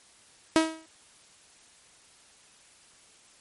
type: tone with exponential decay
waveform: sawtooth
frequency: 320.5 Hz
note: E4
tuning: 49 cents flat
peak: -12 dBFS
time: 0.56-0.86 s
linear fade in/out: 0 ms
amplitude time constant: 65 ms
effects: white hiss -57 dBFS RMS until 3.4 s + MP3 48 kbps